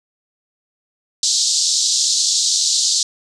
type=band-pass noise; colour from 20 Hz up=pink; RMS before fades=-17 dBFS; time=1.23-3.03 s; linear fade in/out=2 ms; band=3900 to 7800 Hz; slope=48 dB/octave; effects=none